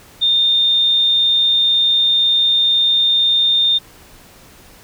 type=tone; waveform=sine; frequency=3631 Hz; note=A#7; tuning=46 cents flat; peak=-11 dBFS; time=0.21-3.79 s; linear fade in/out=20 ms; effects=pink hiss -44 dBFS RMS until 4.83 s